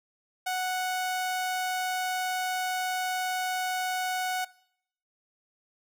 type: tone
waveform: sawtooth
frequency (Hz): 739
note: F#5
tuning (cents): -2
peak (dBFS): -24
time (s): 0.46-4.45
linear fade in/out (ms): 10
effects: noise-tail reverb RT60 0.7 s tail -21 dB re dry